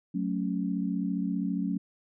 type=chord; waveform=sine; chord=F# minor; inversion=none; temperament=equal; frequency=185 / 220 / 277.2 Hz; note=F#3 / A3 / C#4; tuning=0 / 0 / 0 cents; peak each=-30 / -33 / -32 dBFS; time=0.14-1.78 s; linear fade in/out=10 ms; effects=none